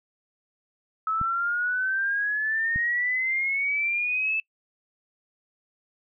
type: exponential sweep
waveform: sine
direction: up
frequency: 1289 to 2637 Hz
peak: -23 dBFS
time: 1.07-4.4 s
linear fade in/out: 2 ms
type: clicks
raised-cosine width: 5 ms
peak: -21 dBFS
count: 2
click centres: 1.214 / 2.76 s
effects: noise-tail reverb RT60 0.1 s tail -24 dB re dry